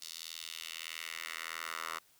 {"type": "tone with high-pass filter sweep", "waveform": "10% pulse", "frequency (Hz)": 81.6, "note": "E2", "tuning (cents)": -17, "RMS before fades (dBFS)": -43, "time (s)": [0.01, 1.99], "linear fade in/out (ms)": 10, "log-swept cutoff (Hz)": [4500, 1200], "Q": 1.8, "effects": ["white hiss -66 dBFS RMS until 2.19 s"]}